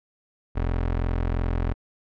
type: tone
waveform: 25% pulse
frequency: 42.89 Hz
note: F1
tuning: 31 cents flat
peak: -19 dBFS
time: 0.55-1.74 s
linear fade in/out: 20 ms
effects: low-pass 2000 Hz 12 dB/octave